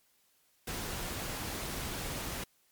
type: noise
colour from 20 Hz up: pink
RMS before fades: -38 dBFS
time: 0.67-2.44 s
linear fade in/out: 5 ms
effects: white hiss -70 dBFS RMS until 2.71 s + MP3 96 kbps